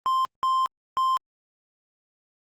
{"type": "tone bursts at uneven times", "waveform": "triangle", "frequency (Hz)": 1046.5, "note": "C6", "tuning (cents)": 0, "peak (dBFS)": -18, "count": 3, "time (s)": [[0.06, 0.25], [0.43, 0.66], [0.97, 1.17]], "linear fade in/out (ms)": 0, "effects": ["Opus 32 kbps"]}